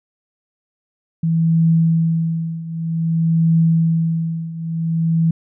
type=tone with tremolo; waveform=sine; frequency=164 Hz; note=E3; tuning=9 cents flat; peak=-10 dBFS; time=1.23-5.31 s; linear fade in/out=5 ms; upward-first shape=triangle; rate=0.53 Hz; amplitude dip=85%; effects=none